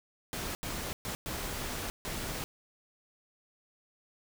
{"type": "noise bursts at uneven times", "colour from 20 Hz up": "pink", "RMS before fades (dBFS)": -37, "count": 5, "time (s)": [[0.33, 0.55], [0.63, 0.93], [1.05, 1.15], [1.26, 1.9], [2.05, 2.44]], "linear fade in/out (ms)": 0, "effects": []}